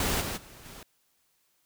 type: noise with level steps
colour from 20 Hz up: pink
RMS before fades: -28 / -34 / -50 / -46 dBFS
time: 0-0.83 s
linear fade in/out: 2 ms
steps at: 0.2 / 0.36 / 0.64 s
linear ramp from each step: 20 ms
effects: white hiss -71 dBFS RMS until 1.65 s